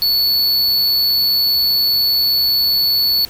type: tone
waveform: square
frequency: 4435 Hz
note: C#8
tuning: in tune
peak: -13 dBFS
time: 0.02-3.25 s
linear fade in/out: 0 ms
effects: pink hiss -38 dBFS RMS until 3.29 s